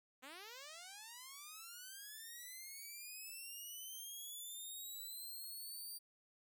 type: linear sweep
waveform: 5% pulse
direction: up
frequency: 245.7 to 4699 Hz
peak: -40 dBFS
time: 0.22-5.99 s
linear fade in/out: 20 ms
effects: none

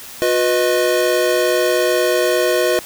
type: chord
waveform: square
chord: B major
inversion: second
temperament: equal with one note detuned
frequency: 360.9 / 493.9 / 622.3 Hz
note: F#4 / B4 / D#5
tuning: -43 / 0 / 0 cents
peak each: -19 dBFS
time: 0.22-2.79 s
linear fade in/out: 0 ms
effects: white hiss -35 dBFS RMS until 2.85 s

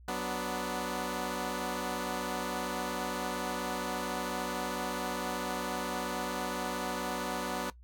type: chord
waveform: 10% pulse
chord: B minor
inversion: second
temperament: equal with one note detuned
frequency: 186.28 / 246.9 / 293.7 Hz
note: F#3 / B3 / D4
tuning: +12 / 0 / 0 cents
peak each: -29 / -28 / -31 dBFS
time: 0.08-7.7 s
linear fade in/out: 2 ms
effects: noise-tail reverb RT60 0.1 s tail -17 dB re dry + added 60 Hz sine -51 dBFS peak until 7.83 s

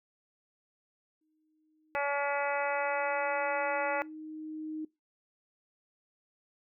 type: tone with exponential growth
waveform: sine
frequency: 311.1 Hz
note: D#4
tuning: in tune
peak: -34 dBFS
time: 1.21-4.85 s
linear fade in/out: 5 ms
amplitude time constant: 790 ms
type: harmonic tone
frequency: 284.2 Hz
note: C#4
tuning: 43 cents sharp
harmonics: 2 / 3 / 4 / 5 / 6 / 7 / 8 / 9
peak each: -33 / -34 / -40 / -37 / -42 / -38 / -44 / -42 dBFS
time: 1.95-4.02 s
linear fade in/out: 0 ms
effects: noise-tail reverb RT60 0.2 s tail -21 dB re dry

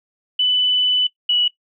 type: tone pair in turn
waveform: sine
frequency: 2993 / 2940 Hz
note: F#7 / F#7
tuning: +19 / -12 cents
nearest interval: unison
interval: 31 cents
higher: first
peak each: -14 dBFS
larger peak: neither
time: 0.39-1.07 / 1.29-1.48 s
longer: first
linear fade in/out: 5 ms
effects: noise-tail reverb RT60 0.1 s tail -18 dB re dry

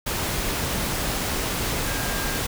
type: tone in noise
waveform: sine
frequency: 1607 Hz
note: G6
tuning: 43 cents sharp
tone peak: -34 dBFS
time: 1.87-2.39 s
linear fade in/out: 10 ms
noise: pink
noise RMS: -26 dBFS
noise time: 0.06-2.47 s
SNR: -11 dB
effects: none

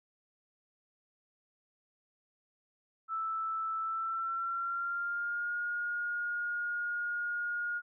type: tone with pitch glide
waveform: sine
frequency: 1318.5 to 1429.6 Hz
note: E6 to F6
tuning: 0 to +40 cents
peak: -32 dBFS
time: 3.08-7.82 s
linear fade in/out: 50 ms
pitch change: +140 cents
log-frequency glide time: 3.81-5.54 s
effects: none

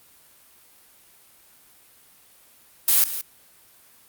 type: noise with echo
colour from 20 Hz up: blue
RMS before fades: -17 dBFS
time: 2.88-3.04 s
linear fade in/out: 2 ms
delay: 170 ms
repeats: 1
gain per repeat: -12 dB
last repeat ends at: 3.21 s
effects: white hiss -54 dBFS RMS until 4.08 s + Opus 32 kbps

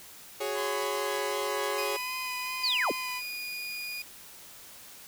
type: chord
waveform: sawtooth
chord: F# suspended second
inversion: none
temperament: equal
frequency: 370 / 415.3 / 554.4 Hz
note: F#4 / G#4 / C#5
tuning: 0 / 0 / 0 cents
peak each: -34 / -29 / -30 dBFS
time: 0.4-1.97 s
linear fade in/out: 10 ms
type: tone with vibrato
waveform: sawtooth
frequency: 1013 Hz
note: B5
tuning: 44 cents sharp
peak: -32 dBFS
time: 0.54-3.22 s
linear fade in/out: 50 ms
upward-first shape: sine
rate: 2.6 Hz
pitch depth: 21 cents each way
type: tone with pitch glide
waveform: 30% pulse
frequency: 2489 to 2450 Hz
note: D#7 to D#7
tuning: 0 to -27 cents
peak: -32 dBFS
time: 1.78-4.02 s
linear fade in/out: 2 ms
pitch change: -27 cents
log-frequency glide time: 2-3.45 s
type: linear sweep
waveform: sine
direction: down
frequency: 4978 to 149.8 Hz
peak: -25 dBFS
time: 2.63-2.92 s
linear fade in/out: 10 ms
effects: white hiss -49 dBFS RMS until 5.07 s

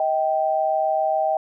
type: tone pair together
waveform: sine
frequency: 632.9 / 780 Hz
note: D#5 / G5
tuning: +29 / -9 cents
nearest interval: major third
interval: 362 cents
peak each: -21 dBFS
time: 0-1.37 s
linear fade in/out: 2 ms
effects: none

